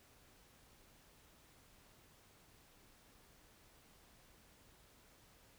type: silence
effects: pink hiss -66 dBFS RMS until 5.58 s